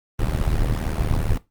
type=noise with amplitude modulation; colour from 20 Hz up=brown; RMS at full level=-17 dBFS; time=0.19-1.38 s; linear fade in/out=5 ms; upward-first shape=sine; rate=77.2 Hz; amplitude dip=90%; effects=noise-tail reverb RT60 0.2 s tail -17 dB re dry + Opus 32 kbps